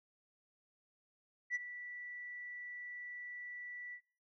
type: tone with ADSR envelope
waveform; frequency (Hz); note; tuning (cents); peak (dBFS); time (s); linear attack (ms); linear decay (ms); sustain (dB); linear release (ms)
sine; 1961; B6; -13; -30; 1.5-4.01; 51; 26; -14; 76
effects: noise-tail reverb RT60 0.4 s tail -17 dB re dry + tanh soft clip ceiling -31 dBFS